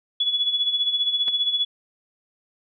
sine tone with tremolo, 3400 Hz, G#7, 40 cents sharp, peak -17 dBFS, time 0.2-1.65 s, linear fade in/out 5 ms, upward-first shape sine, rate 15 Hz, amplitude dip 65%
clicks, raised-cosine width 0.3 ms, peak -21 dBFS, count 2, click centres 1.28 / 1.284 s
effects none

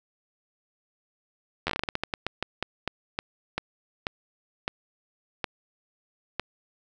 slowing click train, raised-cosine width 0.3 ms, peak -11 dBFS, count 22, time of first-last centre 1.67-6.396 s, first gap 11 ms, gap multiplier 1.25, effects none

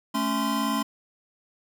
square tone cluster, 219.1 / 277.7 / 1031 Hz, A3 / C#4 / C6, -7 / +3 / -26 cents, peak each -29 dBFS, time 0.14-0.83 s, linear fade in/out 10 ms, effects none

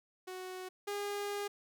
sawtooth tone pair in turn, 370 / 407.4 Hz, F#4 / G#4, 0 / -33 cents, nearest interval major second, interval 167 cents, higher second, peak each -38 / -32 dBFS, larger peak second, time 0.27-0.69 / 0.87-1.48 s, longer second, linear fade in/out 10 ms, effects none

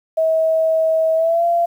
sine tone with pitch glide, 643 to 685.2 Hz, E5 to F5, -43 to -33 cents, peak -13 dBFS, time 0.17-1.66 s, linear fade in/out 10 ms, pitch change +110 cents, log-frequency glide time 1.15-1.45 s, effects 8-bit

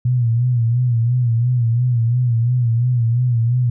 sine tone with vibrato, 120 Hz, B2, 49 cents flat, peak -13 dBFS, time 0.05-3.7 s, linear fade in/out 5 ms, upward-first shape sine, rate 2.9 Hz, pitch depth 85 cents each way, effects none

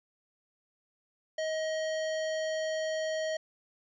square tone, 631 Hz, D#5, 24 cents sharp, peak -31 dBFS, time 1.38-3.37 s, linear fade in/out 5 ms, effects resampled to 16000 Hz

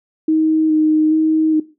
sine tone with vibrato, 312.6 Hz, D#4, 8 cents sharp, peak -11 dBFS, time 0.28-1.6 s, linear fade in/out 5 ms, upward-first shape square, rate 1.2 Hz, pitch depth 14 cents each way, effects noise-tail reverb RT60 0.3 s tail -17 dB re dry

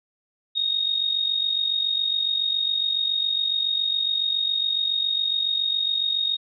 sine tone with amplitude modulation, 3729 Hz, A#7, in tune, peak -18 dBFS, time 0.55-6.37 s, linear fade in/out 20 ms, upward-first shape sine, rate 47.2 Hz, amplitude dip 65%, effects none

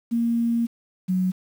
sine tone pair in turn, 233.1 / 184.69 Hz, A#3 / F#3, 0 / -3 cents, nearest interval major third, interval 403 cents, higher first, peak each -19 dBFS, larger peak neither, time 0.11-0.67 / 1.08-1.32 s, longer first, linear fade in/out 20 ms, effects 8-bit

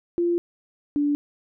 sine tone pair in turn, 345.5 / 290.5 Hz, F4 / D4, -19 / -19 cents, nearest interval minor third, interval 300 cents, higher first, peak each -19 dBFS, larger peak neither, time 0.18-0.38 / 0.96-1.15 s, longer first, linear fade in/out 0 ms, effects none

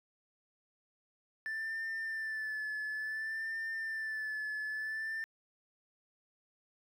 triangle tone with vibrato, 1760 Hz, A6, in tune, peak -33 dBFS, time 1.46-5.24 s, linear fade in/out 0 ms, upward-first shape sine, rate 0.57 Hz, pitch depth 38 cents each way, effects tanh soft clip ceiling -30 dBFS

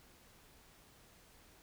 silence, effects pink hiss -63 dBFS RMS until 1.62 s

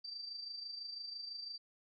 sine tone with amplitude modulation, 4665 Hz, D8, 12 cents flat, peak -40 dBFS, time 0.04-1.58 s, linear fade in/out 10 ms, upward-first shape sine, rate 26 Hz, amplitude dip 55%, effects MP3 32 kbps

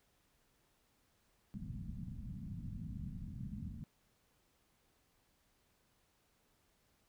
white low-pass noise, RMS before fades -45 dBFS, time 1.54-3.84 s, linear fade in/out 0 ms, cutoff 220 Hz, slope 48 dB/octave, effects pink hiss -75 dBFS RMS until 7.08 s

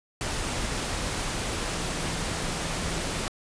sine tone in noise, 167.3 Hz, E3, 26 cents sharp, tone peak -38 dBFS, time 1.73-3.04 s, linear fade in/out 0 ms, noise pink, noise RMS -30 dBFS, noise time 0.21-3.28 s, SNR -11 dB, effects resampled to 22050 Hz

